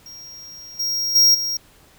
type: tone with level steps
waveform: square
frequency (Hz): 5600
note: F8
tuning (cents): +4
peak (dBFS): -37 / -21 / -11 / -22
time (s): 0.06-1.57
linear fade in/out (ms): 2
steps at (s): 0.79 / 1.15 / 1.34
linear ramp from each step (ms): 10
effects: pink hiss -52 dBFS RMS until 1.98 s